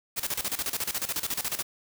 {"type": "noise with tremolo", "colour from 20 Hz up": "white", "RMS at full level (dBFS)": -29, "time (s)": [0.16, 1.63], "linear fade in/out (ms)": 20, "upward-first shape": "square", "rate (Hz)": 14, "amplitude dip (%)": 80, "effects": []}